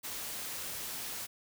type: noise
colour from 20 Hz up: white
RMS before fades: -40 dBFS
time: 0.03-1.27 s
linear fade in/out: 20 ms
effects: none